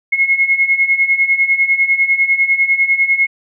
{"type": "beating tone pair", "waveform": "sine", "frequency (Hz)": [2163, 2173], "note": ["C#7", "C#7"], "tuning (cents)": [-43, -35], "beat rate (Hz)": 10, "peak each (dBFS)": [-16, -12], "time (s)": [0.12, 3.27], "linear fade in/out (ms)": 10, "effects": []}